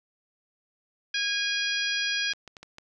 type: harmonic tone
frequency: 820 Hz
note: G#5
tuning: 22 cents flat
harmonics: 2 / 3 / 4 / 5 / 6 / 7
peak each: -30 / -32 / -31 / -38 / -33 / -38 dBFS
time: 1.14-2.33 s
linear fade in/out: 5 ms
type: clicks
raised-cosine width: 0.2 ms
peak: -26 dBFS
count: 5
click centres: 2.335 / 2.477 / 2.568 / 2.63 / 2.784 s
effects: none